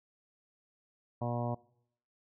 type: harmonic tone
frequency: 120 Hz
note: B2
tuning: 49 cents flat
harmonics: 1 / 2 / 3 / 4 / 5 / 6 / 7 / 8 / 9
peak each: -35 / -39 / -45 / -46 / -39 / -41 / -47 / -43 / -50 dBFS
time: 1.21-1.55 s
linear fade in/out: 10 ms
effects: noise-tail reverb RT60 0.7 s tail -22 dB re dry